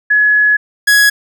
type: tone pair in turn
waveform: sine / 45% pulse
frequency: 1693 / 1671.6 Hz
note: G#6 / G#6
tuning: +33 / +11 cents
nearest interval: unison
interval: 22 cents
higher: first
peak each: -7 / -6 dBFS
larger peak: second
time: 0.1-0.57 / 0.87-1.1 s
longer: first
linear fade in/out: 10 ms
effects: none